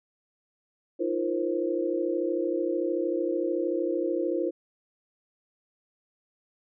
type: tone cluster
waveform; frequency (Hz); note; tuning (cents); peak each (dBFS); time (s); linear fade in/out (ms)
sine; 312.7 / 346 / 469.4 / 528; D#4 / F4 / A#4 / C5; +9 / -16 / +12 / +16; -32 / -28 / -33 / -31; 0.99-4.51; 20
effects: none